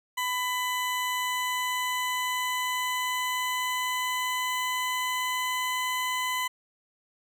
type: tone with pitch glide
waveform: 20% pulse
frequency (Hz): 1000 to 1008.1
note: B5 to B5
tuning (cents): +21 to +35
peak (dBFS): -22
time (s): 0.17-6.48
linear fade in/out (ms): 10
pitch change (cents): +14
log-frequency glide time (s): 1.18-5.85
effects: none